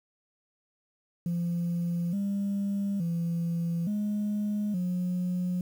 sine tone with pitch steps, 172.2 / 199.8 / 169.3 / 208.2 / 179.9 Hz, F3 / G3 / E3 / G#3 / F#3, -24 / +33 / +46 / +5 / -48 cents, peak -25 dBFS, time 1.26-5.61 s, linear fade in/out 2 ms, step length 870 ms, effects tanh soft clip ceiling -24 dBFS + 9-bit

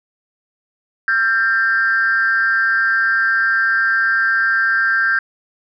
sine tone with amplitude modulation, 1583 Hz, G6, 17 cents sharp, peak -8 dBFS, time 1.08-5.19 s, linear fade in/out 2 ms, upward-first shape sine, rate 220 Hz, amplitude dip 90%, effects tanh soft clip ceiling -6 dBFS

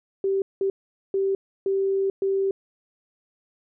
sine tone bursts at uneven times, 389.1 Hz, G4, 13 cents flat, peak -20 dBFS, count 5, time 0.24-0.42 / 0.61-0.7 / 1.14-1.35 / 1.66-2.1 / 2.22-2.51 s, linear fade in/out 2 ms, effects none

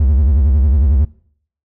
triangle tone with vibrato, 69.8 Hz, C#2, 13 cents sharp, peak -7 dBFS, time 0-1.05 s, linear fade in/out 5 ms, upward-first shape sine, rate 11 Hz, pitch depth 200 cents each way, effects noise-tail reverb RT60 0.6 s tail -21 dB re dry

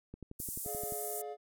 click train, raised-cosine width 3 ms, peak -32 dBFS, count 10, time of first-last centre 0.14-0.923 s, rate 11.5 Hz
pink band-pass noise, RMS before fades -41 dBFS, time 0.39-1.22 s, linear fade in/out 10 ms, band 8600 to 16000 Hz, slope 24 dB/octave
triangle chord, D diminished, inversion second, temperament just, 422.9 / 587.3 / 704.8 Hz, Ab4 / D5 / F5, +31 / 0 / +16 cents, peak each -40 / -46 / -41 dBFS, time 0.64-1.37 s, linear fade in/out 50 ms
effects none

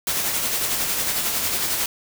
white noise with tremolo, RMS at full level -22 dBFS, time 0.07-1.86 s, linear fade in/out 2 ms, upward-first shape sine, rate 11 Hz, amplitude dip 35%, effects none

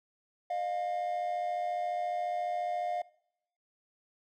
triangle tone pair together, 613.6 / 708 Hz, D#5 / F5, -24 / +23 cents, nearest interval major second, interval 247 cents, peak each -35 / -29 dBFS, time 0.5-3.02 s, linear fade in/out 5 ms, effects noise-tail reverb RT60 0.7 s tail -22 dB re dry + tanh soft clip ceiling -22 dBFS

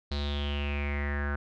square tone with low-pass filter sweep, 72 Hz, D2, 34 cents flat, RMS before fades -31 dBFS, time 0.11-1.36 s, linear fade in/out 5 ms, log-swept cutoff 4200 to 1500 Hz, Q 7.9, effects none

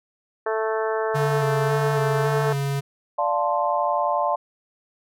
harmonic tone, 220 Hz, A3, in tune, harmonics 2 / 3 / 4 / 5 / 6 / 7 / 8, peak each -24 / -28 / -30 / -32 / -34 / -35 / -36 dBFS, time 0.46-2.53 s, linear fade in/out 5 ms
square tone with vibrato, 141.6 Hz, C#3, 37 cents sharp, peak -23 dBFS, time 1.14-2.81 s, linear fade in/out 20 ms, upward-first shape square, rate 1.8 Hz, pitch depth 28 cents each way
sine chord, D minor seventh, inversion none, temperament equal, 587.3 / 698.5 / 880 / 1046.5 Hz, D5 / F5 / A5 / C6, 0 / 0 / 0 / 0 cents, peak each -25 dBFS, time 3.18-4.36 s, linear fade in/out 10 ms
effects none

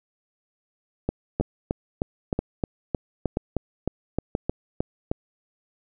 two click trains, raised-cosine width 2 ms, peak -10 / -10 dBFS, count 14 / 4, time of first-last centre 1.09-5.115 / 1.41-4.351 s, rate 3.23 / 1.02 Hz, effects none

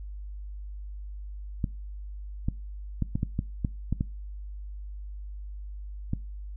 clicks, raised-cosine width 5 ms, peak -14 dBFS, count 10, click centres 1.642 / 2.485 / 3.023 / 3.155 / 3.231 / 3.391 / 3.648 / 3.926 / 4.009 / 6.134 s, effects noise-tail reverb RT60 0.3 s tail -22 dB re dry + added 50 Hz sine -36 dBFS peak until 6.56 s

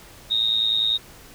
sine tone with amplitude modulation, 3729 Hz, A#7, in tune, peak -15 dBFS, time 0.3-0.98 s, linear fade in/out 20 ms, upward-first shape sine, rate 110 Hz, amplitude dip 75%, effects pink hiss -46 dBFS RMS until 1.34 s

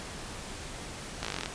slowing click train, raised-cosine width 0.2 ms, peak -15 dBFS, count 12, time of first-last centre 1.23-1.459 s, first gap 17 ms, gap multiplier 1.04, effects pink hiss -41 dBFS RMS until 1.54 s + resampled to 22050 Hz

